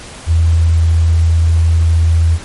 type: tone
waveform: sine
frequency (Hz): 82.41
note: E2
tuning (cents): 0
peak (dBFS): -7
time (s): 0.26-2.39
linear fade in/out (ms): 50
effects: pink hiss -32 dBFS RMS until 2.44 s + MP3 48 kbps